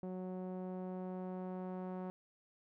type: tone with low-pass filter sweep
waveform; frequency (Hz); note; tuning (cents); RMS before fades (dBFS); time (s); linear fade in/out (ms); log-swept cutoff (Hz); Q
sawtooth; 184.4; F#3; -6; -43; 0.03-2.1; 0; 600 to 920; 1.2
effects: none